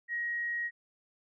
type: tone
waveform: sine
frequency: 1890 Hz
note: A#6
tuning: 23 cents sharp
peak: -31 dBFS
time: 0.08-0.71 s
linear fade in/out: 50 ms
effects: none